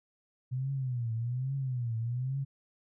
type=tone with vibrato; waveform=sine; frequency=124.5 Hz; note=B2; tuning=14 cents sharp; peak=-30 dBFS; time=0.51-2.45 s; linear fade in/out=20 ms; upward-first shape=triangle; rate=1.2 Hz; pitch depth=190 cents each way; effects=none